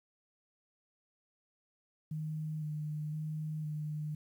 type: tone with pitch steps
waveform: sine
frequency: 155.2 / 151.7 / 154.8 / 151.8 Hz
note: D#3 / D#3 / D#3 / D#3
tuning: -4 / -44 / -9 / -42 cents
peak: -35 dBFS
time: 2.11-4.15 s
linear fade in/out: 5 ms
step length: 510 ms
effects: 11-bit